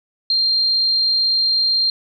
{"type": "tone", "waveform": "sine", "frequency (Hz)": 4186, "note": "C8", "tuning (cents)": 0, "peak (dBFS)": -14, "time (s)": [0.3, 1.9], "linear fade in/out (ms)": 2, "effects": []}